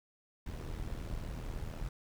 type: noise with amplitude modulation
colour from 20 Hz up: brown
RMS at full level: -37 dBFS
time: 0.46-1.89 s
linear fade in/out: 5 ms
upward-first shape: sine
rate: 80 Hz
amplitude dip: 70%
effects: none